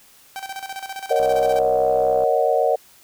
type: tone with tremolo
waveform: sawtooth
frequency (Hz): 776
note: G5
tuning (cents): -18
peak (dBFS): -24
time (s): 0.36-1.59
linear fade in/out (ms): 0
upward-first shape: square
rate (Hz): 15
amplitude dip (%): 70
type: chord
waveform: sine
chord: D# minor seventh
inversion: second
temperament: equal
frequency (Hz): 466.2 / 554.4 / 622.3 / 740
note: A#4 / C#5 / D#5 / F#5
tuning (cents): 0 / 0 / 0 / 0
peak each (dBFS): -21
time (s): 1.1-2.76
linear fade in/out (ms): 10
type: click train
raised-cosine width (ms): 1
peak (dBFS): -21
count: 68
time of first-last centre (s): 1.2-2.237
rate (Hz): 64.6
effects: white hiss -51 dBFS RMS until 3.03 s